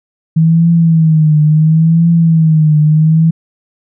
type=tone with vibrato; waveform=sine; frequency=159.7 Hz; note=D#3; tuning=45 cents sharp; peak=-5 dBFS; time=0.36-3.31 s; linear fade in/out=10 ms; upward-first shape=triangle; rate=0.72 Hz; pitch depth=100 cents each way; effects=none